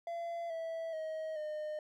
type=tone with pitch steps; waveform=triangle; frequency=680 / 655.7 / 632.3 / 609.7 Hz; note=F5 / E5 / D#5 / D#5; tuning=-46 / -9 / +28 / -35 cents; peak=-35 dBFS; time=0.07-1.79 s; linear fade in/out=2 ms; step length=430 ms; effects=none